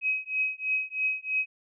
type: tone with tremolo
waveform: sine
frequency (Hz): 2539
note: D#7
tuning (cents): +34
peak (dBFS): -22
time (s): 0.01-1.46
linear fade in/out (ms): 50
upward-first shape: triangle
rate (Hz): 3.1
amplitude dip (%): 100
effects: none